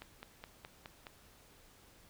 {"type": "click train", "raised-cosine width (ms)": 0.3, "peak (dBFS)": -30, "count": 6, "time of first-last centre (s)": [0.02, 1.068], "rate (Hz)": 4.77, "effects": ["pink hiss -62 dBFS RMS until 2.09 s"]}